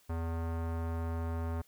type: tone with low-pass filter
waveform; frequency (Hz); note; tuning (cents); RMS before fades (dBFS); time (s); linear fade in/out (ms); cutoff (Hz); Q
square; 82.7; E2; +6; -35; 0.09-1.62; 10; 1200; 1.3
effects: white hiss -66 dBFS RMS until 1.67 s